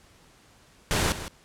pink noise with echo, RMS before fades -24 dBFS, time 0.91-1.12 s, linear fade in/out 0 ms, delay 160 ms, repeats 1, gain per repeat -12 dB, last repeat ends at 1.28 s, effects pink hiss -57 dBFS RMS until 1.44 s + low-pass 10000 Hz 12 dB/octave

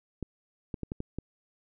clicks, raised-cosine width 3 ms, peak -21 dBFS, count 6, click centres 0.227 / 0.742 / 0.833 / 0.919 / 1.004 / 1.186 s, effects none

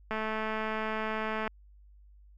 click train, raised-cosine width 0.5 ms, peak -19 dBFS, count 299, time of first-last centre 0.11-1.477 s, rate 218 Hz, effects added 50 Hz sine -53 dBFS peak until 2.37 s

